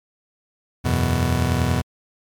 30% pulse chord, E suspended second, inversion none, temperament just, 82.41 / 92.71 / 123.61 Hz, E2 / F#2 / B2, 0 / +4 / +2 cents, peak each -19 / -22 / -19 dBFS, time 0.84-1.82 s, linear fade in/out 20 ms, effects MP3 96 kbps

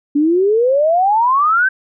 sine exponential sweep, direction up, 282.3 to 1582 Hz, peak -10 dBFS, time 0.15-1.69 s, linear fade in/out 10 ms, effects none

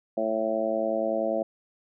harmonic tone, 110.4 Hz, A2, 6 cents sharp, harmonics 2 / 3 / 4 / 5 / 6 / 7, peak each -34 / -33 / -37 / -28 / -28 / -39 dBFS, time 0.17-1.43 s, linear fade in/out 5 ms, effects none

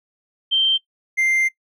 sine / triangle tone pair in turn, 3136 / 2093 Hz, G7 / C7, 0 / 0 cents, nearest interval perfect fifth, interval 700 cents, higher first, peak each -14 dBFS, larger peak neither, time 0.51-0.78 / 1.17-1.49 s, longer second, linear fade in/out 20 ms, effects noise-tail reverb RT60 0.1 s tail -19 dB re dry

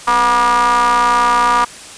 square ring-modulated tone, 116.54 Hz, A#2, in tune, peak -8 dBFS, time 0.07-1.65 s, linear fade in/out 10 ms, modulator 1080 Hz, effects white hiss -34 dBFS RMS until 1.97 s + resampled to 22050 Hz

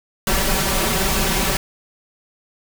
pink noise with comb filter, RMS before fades -19 dBFS, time 0.27-1.57 s, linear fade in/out 2 ms, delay 5.2 ms, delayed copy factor +1, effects none

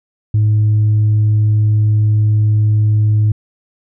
sine tone, 106.6 Hz, G#2, 46 cents sharp, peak -7 dBFS, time 0.34-3.32 s, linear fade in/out 5 ms, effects tanh soft clip ceiling -7 dBFS

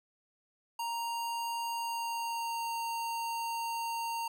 square tone with pitch glide, 932.3 to 922.7 Hz, A#5 to A#5, 0 to -18 cents, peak -34 dBFS, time 0.79-4.28 s, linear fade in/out 5 ms, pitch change -18 cents, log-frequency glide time 1.68-2.74 s, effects none

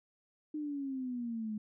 sine exponential sweep, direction down, 306.9 to 210.3 Hz, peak -35 dBFS, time 0.54-1.58 s, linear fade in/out 5 ms, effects none

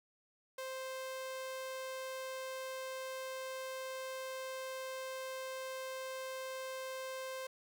sawtooth tone, 523.3 Hz, C5, in tune, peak -37 dBFS, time 0.58-7.47 s, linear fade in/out 5 ms, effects none

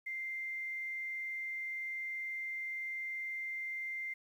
sine tone with quantisation, 2093 Hz, C7, in tune, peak -37 dBFS, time 0.06-4.14 s, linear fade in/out 10 ms, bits 11, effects none

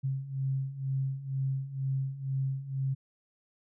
sine beating tone pair, 133.2 / 135.3 Hz, C3 / C#3, +31 / -42 cents, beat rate 2.1 Hz, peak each -35 / -31 dBFS, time 0.03-2.95 s, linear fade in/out 20 ms, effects none

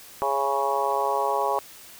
harmonic tone with a mistuned harmonic, 138.59 Hz, C#3, in tune, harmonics 3 / 4 / 5 / 6 / 7 / 8, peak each -30 / -29 / -31 / -27 / -28 / -29 dBFS, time 0.22-1.59 s, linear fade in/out 0 ms, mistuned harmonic 5, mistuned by -24 cents, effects white hiss -46 dBFS RMS until 1.99 s

